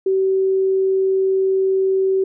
sine tone, 382.5 Hz, G4, 42 cents flat, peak -14 dBFS, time 0.06-2.24 s, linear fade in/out 5 ms, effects none

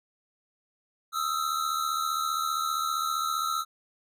square tone pair together, 1263.8 / 1339 Hz, D#6 / E6, +27 / +27 cents, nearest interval minor second, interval 100 cents, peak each -31 / -30 dBFS, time 1.12-3.65 s, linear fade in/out 50 ms, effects none

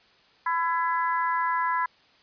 harmonic tone, 334.5 Hz, E4, 25 cents sharp, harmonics 3 / 4 / 5 / 6, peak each -24 / -33 / -31 / -37 dBFS, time 0.46-1.86 s, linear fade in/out 5 ms, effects white hiss -59 dBFS RMS until 2.22 s + resampled to 11025 Hz

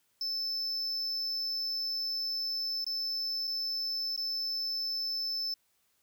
triangle tone with dropouts, 5270 Hz, E8, 1 cent flat, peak -30 dBFS, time 0.21-5.54 s, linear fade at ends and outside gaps 2 ms, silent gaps 2.844-2.865 / 3.472-3.476 / 4.163-4.176 s, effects white hiss -73 dBFS RMS until 6.02 s

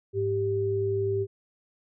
sine tone pair together, 103.83 / 392 Hz, G#2 / G4, 0 / 0 cents, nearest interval octave + major seventh, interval 2300 cents, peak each -30 / -25 dBFS, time 0.13-1.27 s, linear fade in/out 50 ms, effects none

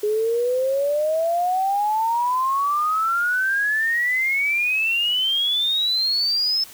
sine exponential sweep, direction up, 414.6 to 5274 Hz, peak -18 dBFS, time 0.03-6.64 s, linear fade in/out 5 ms, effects white hiss -43 dBFS RMS until 6.73 s

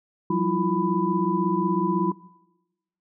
sine tone cluster, 175.4 / 191.6 / 323.5 / 349.2 / 995 Hz, F3 / G3 / E4 / F4 / B5, +8 / -39 / -32 / 0 / +13 cents, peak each -27 dBFS, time 0.3-2.12 s, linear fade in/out 5 ms, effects noise-tail reverb RT60 1.0 s tail -20 dB re dry

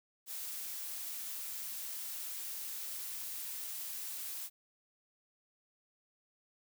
blue noise, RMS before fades -42 dBFS, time 0.26-4.5 s, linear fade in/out 50 ms, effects none

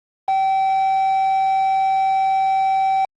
triangle tone with quantisation, 771 Hz, G5, 29 cents flat, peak -13 dBFS, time 0.28-3.05 s, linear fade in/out 2 ms, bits 6, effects low-pass 6000 Hz 12 dB/octave + Opus 24 kbps

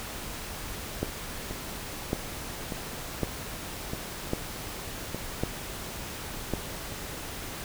two click trains, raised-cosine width 2 ms, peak -13 / -19 dBFS, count 6 / 4, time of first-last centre 1.03-6.537 / 1.51-5.146 s, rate 0.908 / 0.825 Hz, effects pink hiss -38 dBFS RMS until 7.64 s

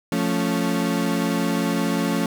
35% pulse chord, F augmented, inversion none, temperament equal, 174.61 / 220 / 277.2 Hz, F3 / A3 / C#4, 0 / 0 / 0 cents, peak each -23 dBFS, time 0.12-2.26 s, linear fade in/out 2 ms, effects none

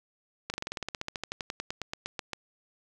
slowing click train, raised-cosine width 0.2 ms, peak -16 dBFS, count 24, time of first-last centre 0.5-2.333 s, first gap 39 ms, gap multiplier 1.06, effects 9-bit

